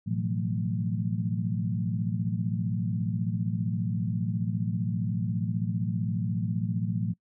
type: tone cluster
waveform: sine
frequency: 111.7 / 127.5 / 167.8 / 182.7 / 221 Hz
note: A2 / C3 / E3 / F#3 / A3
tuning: +27 / -44 / +31 / -22 / +8 cents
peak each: -30 / -37 / -32 / -32 / -36 dBFS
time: 0.06-7.14 s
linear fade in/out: 20 ms
effects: noise-tail reverb RT60 0.1 s tail -25 dB re dry